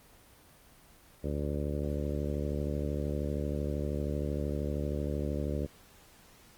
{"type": "harmonic tone", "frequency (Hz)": 72.9, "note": "D2", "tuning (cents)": -12, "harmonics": [1, 2, 3, 4, 5, 6, 7, 8], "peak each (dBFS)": [-34, -37, -39, -40, -41, -42, -42, -43], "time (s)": [1.23, 5.67], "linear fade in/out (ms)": 20, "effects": ["pink hiss -58 dBFS RMS until 6.57 s", "Opus 24 kbps"]}